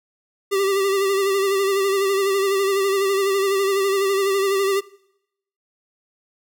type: tone with vibrato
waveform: square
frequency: 392 Hz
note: G4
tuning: in tune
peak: -18 dBFS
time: 0.51-4.81 s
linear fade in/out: 20 ms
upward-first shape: sine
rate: 12 Hz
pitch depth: 43 cents each way
effects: noise-tail reverb RT60 0.8 s tail -22 dB re dry